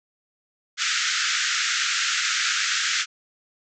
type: band-pass noise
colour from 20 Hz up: pink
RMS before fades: -24 dBFS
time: 0.77-3.06 s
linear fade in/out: 50 ms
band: 1300 to 7400 Hz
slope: 96 dB/octave
effects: none